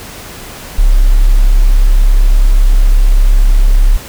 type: tone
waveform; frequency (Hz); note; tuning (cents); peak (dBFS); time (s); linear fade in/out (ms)
sine; 34.18; C#1; -24; -3; 0.78-3.97; 10
effects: pink hiss -29 dBFS RMS until 4.08 s